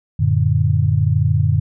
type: chord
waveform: sine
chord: Gb augmented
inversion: none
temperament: equal with one note detuned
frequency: 92.5 / 113.94 / 146.83 Hz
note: Gb2 / Bb2 / D3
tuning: 0 / -39 / 0 cents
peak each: -17 dBFS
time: 0.19-1.6 s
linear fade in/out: 10 ms
effects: none